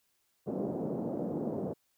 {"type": "band-pass noise", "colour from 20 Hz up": "pink", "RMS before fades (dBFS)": -35, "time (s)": [0.46, 1.74], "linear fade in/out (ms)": 20, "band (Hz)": [160, 600], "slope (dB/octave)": 24, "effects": ["white hiss -75 dBFS RMS until 1.97 s"]}